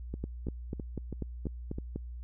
two click trains, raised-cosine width 3 ms, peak -24 / -22 dBFS, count 6 / 8, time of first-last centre 0.14-1.785 / 0.24-1.96 s, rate 3.04 / 4.07 Hz, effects added 60 Hz sine -39 dBFS peak until 2.23 s

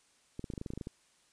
clicks, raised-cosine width 3 ms, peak -26 dBFS, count 12, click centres 0.394 / 0.442 / 0.502 / 0.537 / 0.578 / 0.614 / 0.662 / 0.704 / 0.736 / 0.776 / 0.812 / 0.871 s, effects white hiss -68 dBFS RMS until 1.32 s + resampled to 22050 Hz

